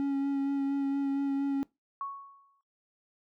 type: tone with vibrato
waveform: triangle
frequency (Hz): 277.2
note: C#4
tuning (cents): 0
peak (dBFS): -25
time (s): 0-1.63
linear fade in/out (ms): 0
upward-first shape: sine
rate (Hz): 4.3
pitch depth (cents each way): 15
type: tone with exponential decay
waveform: sine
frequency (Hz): 1108.7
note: C#6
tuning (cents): 0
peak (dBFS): -31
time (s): 2.01-2.61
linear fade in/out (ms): 1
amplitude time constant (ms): 130
effects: noise-tail reverb RT60 0.2 s tail -21 dB re dry